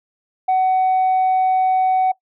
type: tone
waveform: sine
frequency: 750 Hz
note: F#5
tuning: 23 cents sharp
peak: -11 dBFS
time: 0.48-2.12 s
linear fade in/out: 10 ms
effects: noise-tail reverb RT60 0.1 s tail -20 dB re dry + tanh soft clip ceiling -12 dBFS